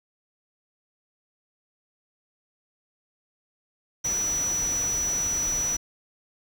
sine tone in noise, 5900 Hz, F#8, 6 cents flat, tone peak -24 dBFS, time 4.04-5.77 s, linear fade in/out 10 ms, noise pink, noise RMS -36 dBFS, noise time 4.04-5.77 s, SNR +9 dB, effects none

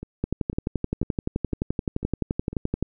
two click trains, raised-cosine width 3 ms, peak -21 / -11 dBFS, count 6 / 31, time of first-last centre 0.03-2.53 / 0.24-2.826 s, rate 2 / 11.6 Hz, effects none

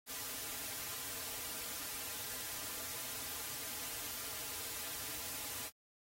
white noise with comb filter, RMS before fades -43 dBFS, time 0.06-5.71 s, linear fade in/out 50 ms, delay 5.4 ms, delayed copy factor -1, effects AAC 48 kbps

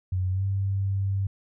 sine tone with pitch glide, 92.4 to 97.78 Hz, F#2 to G2, -2 to -4 cents, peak -23 dBFS, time 0.12-1.27 s, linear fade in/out 5 ms, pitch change +98 cents, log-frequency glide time 0.3-0.44 s, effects none

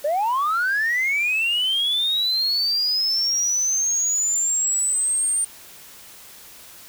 sine linear sweep, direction up, 558 to 8870 Hz, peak -17 dBFS, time 0.04-5.45 s, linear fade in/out 10 ms, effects tanh soft clip ceiling -16 dBFS + white hiss -44 dBFS RMS until 6.88 s

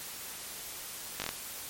slowing click train, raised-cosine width 0.2 ms, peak -15 dBFS, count 5, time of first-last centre 1.2-1.291 s, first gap 19 ms, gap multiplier 1.12, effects white hiss -42 dBFS RMS until 1.69 s + MP3 64 kbps

